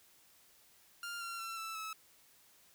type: tone with pitch steps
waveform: sawtooth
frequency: 1399 / 1373.4 / 1348.2 / 1323.5 / 1299.3 Hz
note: F6 / F6 / E6 / E6 / E6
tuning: +3 / -29 / +39 / +7 / -25 cents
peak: -37 dBFS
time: 1.03-1.93 s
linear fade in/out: 2 ms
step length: 180 ms
effects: white hiss -65 dBFS RMS until 2.74 s